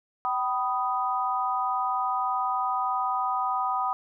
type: chord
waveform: sine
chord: G augmented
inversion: none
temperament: equal with one note detuned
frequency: 766.1 / 987.8 / 1244.5 Hz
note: G5 / B5 / D#6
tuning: -40 / 0 / 0 cents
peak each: -29 / -29 / -28 dBFS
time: 0.25-3.93 s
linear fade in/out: 0 ms
effects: none